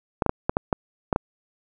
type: clicks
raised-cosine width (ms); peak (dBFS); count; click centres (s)
1; -6; 8; 0.222 / 0.263 / 0.294 / 0.495 / 0.569 / 0.728 / 1.128 / 1.161
effects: none